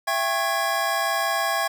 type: tone cluster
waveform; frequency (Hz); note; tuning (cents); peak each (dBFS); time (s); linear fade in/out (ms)
square; 669 / 790 / 1093 / 1666; E5 / G5 / C#6 / G#6; +25 / +13 / -25 / +5; -28; 0.07-1.68; 10
effects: none